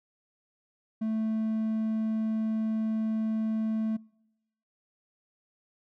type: tone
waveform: triangle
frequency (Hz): 220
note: A3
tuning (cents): 0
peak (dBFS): -25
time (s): 1.01-3.97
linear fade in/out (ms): 10
effects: noise-tail reverb RT60 0.9 s tail -26 dB re dry